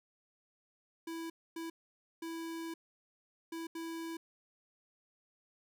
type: tone bursts at uneven times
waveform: square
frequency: 329.6 Hz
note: E4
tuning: in tune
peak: -40 dBFS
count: 5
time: 1.07-1.3 / 1.56-1.7 / 2.22-2.74 / 3.52-3.67 / 3.75-4.17 s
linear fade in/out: 5 ms
effects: none